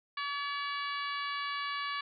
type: harmonic tone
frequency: 570 Hz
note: C#5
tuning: 48 cents sharp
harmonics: 2 / 3 / 4 / 5 / 6 / 7 / 8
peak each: -36 / -40 / -42 / -44 / -46 / -47 / -48 dBFS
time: 0.17-2.01 s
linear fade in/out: 5 ms
effects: none